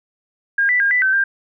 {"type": "tone with pitch steps", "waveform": "sine", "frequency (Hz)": [1617, 1978, 1615, 1985, 1539, 1591], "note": ["G#6", "B6", "G#6", "B6", "G6", "G6"], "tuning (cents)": [-47, 2, -49, 8, -32, 25], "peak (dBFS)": -13, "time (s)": [0.58, 1.24], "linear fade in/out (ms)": 5, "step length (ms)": 110, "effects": []}